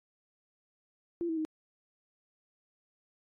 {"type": "tone with pitch steps", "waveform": "sine", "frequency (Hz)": [341.5, 323.7, 313.3], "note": ["F4", "E4", "D#4"], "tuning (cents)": [-39, -31, 12], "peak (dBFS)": -30, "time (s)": [1.21, 1.45], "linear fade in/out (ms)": 0, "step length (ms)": 80, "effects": ["AAC 32 kbps"]}